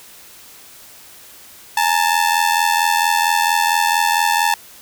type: ring-modulated tone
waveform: sawtooth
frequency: 880 Hz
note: A5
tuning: in tune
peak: -7 dBFS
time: 1.77-4.54 s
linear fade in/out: 2 ms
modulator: 42.2 Hz
effects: white hiss -42 dBFS RMS until 4.81 s